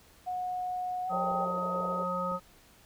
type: tone with pitch glide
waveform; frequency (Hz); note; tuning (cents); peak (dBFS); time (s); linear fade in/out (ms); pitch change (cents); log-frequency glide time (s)
sine; 729 to 785.8; F#5 to G5; -26 to +4; -31; 0.26-1.46; 20; +130; 1.04-1.18
type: harmonic tone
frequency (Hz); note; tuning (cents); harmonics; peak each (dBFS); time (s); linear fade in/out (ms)
180; F#3; -47; 1 / 3 / 5 / 7; -37 / -35 / -40 / -32; 1.09-2.4; 50
type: band-pass noise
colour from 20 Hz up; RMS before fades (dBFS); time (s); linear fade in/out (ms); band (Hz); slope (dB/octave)
white; -42; 1.12-2.04; 2; 380 to 680; 48
type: clicks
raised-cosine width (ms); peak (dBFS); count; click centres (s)
2; -34 / -44 / -39 / -34; 4; 1.317 / 1.35 / 1.805 / 2.317
effects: pink hiss -59 dBFS RMS until 2.85 s